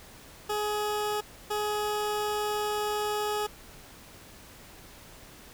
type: tone bursts at uneven times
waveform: 20% pulse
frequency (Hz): 419.8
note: G#4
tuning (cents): +19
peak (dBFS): -23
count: 2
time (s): 0.49-1.21 / 1.5-3.47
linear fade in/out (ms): 10
effects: pink hiss -50 dBFS RMS until 5.53 s